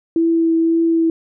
sine tone with vibrato, 329.6 Hz, E4, in tune, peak -12 dBFS, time 0.16-1.1 s, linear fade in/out 2 ms, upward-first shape triangle, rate 1.9 Hz, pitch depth 13 cents each way, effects none

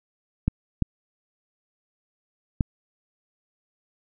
clicks, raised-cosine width 5 ms, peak -8 dBFS, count 3, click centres 0.48 / 0.823 / 2.608 s, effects none

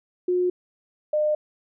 sine tone pair in turn, 360.1 / 605.6 Hz, F#4 / D#5, -47 / -47 cents, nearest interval major sixth, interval 900 cents, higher second, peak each -19 dBFS, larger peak neither, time 0.28-0.5 / 1.13-1.35 s, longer neither, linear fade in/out 5 ms, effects none

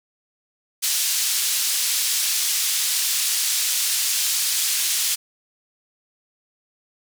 pink band-pass noise, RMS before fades -22 dBFS, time 0.82-5.16 s, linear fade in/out 20 ms, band 4200 to 14000 Hz, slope 12 dB/octave, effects none

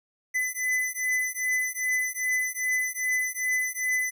square beating tone pair, 2009 / 2011.5 Hz, B6 / B6, +29 / +31 cents, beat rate 2.5 Hz, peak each -29 / -29 dBFS, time 0.34-4.11 s, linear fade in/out 20 ms, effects none

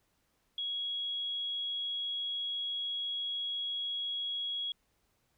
sine tone, 3322 Hz, G#7, in tune, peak -33 dBFS, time 0.58-4.72 s, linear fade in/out 2 ms, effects pink hiss -75 dBFS RMS until 5.37 s

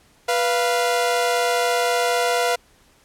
sawtooth tone pair together, 489.8 / 692.7 Hz, B4 / F5, -14 / -14 cents, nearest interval tritone, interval 600 cents, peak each -17 dBFS, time 0.28-2.56 s, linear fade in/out 10 ms, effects pink hiss -56 dBFS RMS until 3.04 s + low-pass 12000 Hz 12 dB/octave

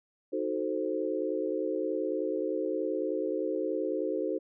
sine chord, D# diminished seventh, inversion none, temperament equal, 311.1 / 370 / 440 / 523.3 Hz, D#4 / F#4 / A4 / C5, 0 / 0 / 0 / 0 cents, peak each -34 dBFS, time 0.32-4.39 s, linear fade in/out 20 ms, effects none

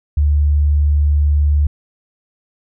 sine tone, 73.42 Hz, D2, in tune, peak -10 dBFS, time 0.17-1.67 s, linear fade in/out 5 ms, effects none

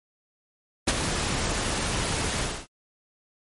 pink noise with ADSR envelope, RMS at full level -18 dBFS, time 0.87-2.67 s, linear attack 14 ms, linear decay 31 ms, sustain -9 dB, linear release 260 ms, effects MP3 48 kbps

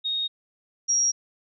sine tone pair in turn, 3729 / 5657 Hz, A#7 / F8, 0 / +21 cents, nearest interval perfect fifth, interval 721 cents, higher second, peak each -24 / -19 dBFS, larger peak second, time 0.04-0.28 / 0.88-1.12 s, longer neither, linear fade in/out 20 ms, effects none

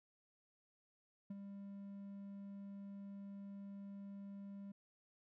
triangle tone with ADSR envelope, 199 Hz, G3, 26 cents sharp, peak -40 dBFS, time 1.3-4.72 s, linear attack 7 ms, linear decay 29 ms, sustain -6 dB, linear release 6 ms, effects none

